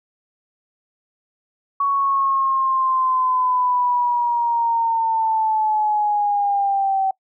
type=linear sweep; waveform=sine; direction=down; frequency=1120 to 766 Hz; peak=-16 dBFS; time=1.8-7.11 s; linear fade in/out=5 ms; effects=noise-tail reverb RT60 0.1 s tail -24 dB re dry